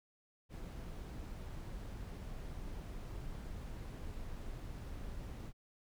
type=noise; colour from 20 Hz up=brown; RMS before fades=-45 dBFS; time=0.49-5.53 s; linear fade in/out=50 ms; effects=none